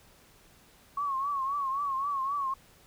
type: tone with vibrato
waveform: sine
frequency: 1106 Hz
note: C#6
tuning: 4 cents flat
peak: -28 dBFS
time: 0.97-2.54 s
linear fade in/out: 5 ms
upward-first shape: triangle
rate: 3.8 Hz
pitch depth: 100 cents each way
effects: pink hiss -59 dBFS RMS until 2.86 s